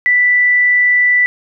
sine tone, 1975.5 Hz, B6, in tune, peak -8 dBFS, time 0.06-1.26 s, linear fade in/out 0 ms, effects none

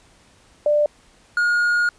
sine / triangle tone pair in turn, 593 / 1433 Hz, D5 / F6, +17 / +44 cents, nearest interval octave + minor third, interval 1527 cents, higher second, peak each -14 dBFS, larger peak neither, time 0.66-0.86 / 1.37-1.89 s, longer second, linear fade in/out 2 ms, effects pink hiss -54 dBFS RMS until 1.98 s + resampled to 22050 Hz

